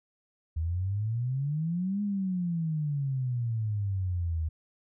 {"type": "exponential two-way sweep", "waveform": "sine", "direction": "up then down", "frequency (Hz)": [77.78, 207.7, 77.78], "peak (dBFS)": -27, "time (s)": [0.56, 4.49], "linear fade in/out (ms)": 10, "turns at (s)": 2.02, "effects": []}